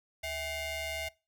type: ring-modulated tone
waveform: sawtooth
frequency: 727 Hz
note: F#5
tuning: 31 cents flat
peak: -28 dBFS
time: 0.23-1.09 s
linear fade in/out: 10 ms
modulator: 1380 Hz
effects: noise-tail reverb RT60 0.3 s tail -22 dB re dry